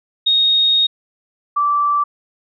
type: tone pair in turn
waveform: sine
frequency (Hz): 3729 / 1164.8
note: A#7 / D6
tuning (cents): 0 / -15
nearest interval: octave + minor sixth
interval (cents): 2015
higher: first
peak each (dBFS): -11 / -13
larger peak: first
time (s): 0.26-0.87 / 1.56-2.04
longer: first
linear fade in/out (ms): 10
effects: none